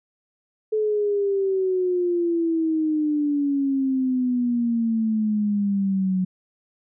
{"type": "exponential sweep", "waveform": "sine", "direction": "down", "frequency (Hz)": [434.6, 183.8], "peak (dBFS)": -19, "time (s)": [0.72, 6.25], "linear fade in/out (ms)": 10, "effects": []}